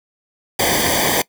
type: noise with comb filter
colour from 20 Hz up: pink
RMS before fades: -17 dBFS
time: 0.59-1.22 s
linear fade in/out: 5 ms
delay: 0.74 ms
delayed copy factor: -1
effects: noise-tail reverb RT60 0.1 s tail -21 dB re dry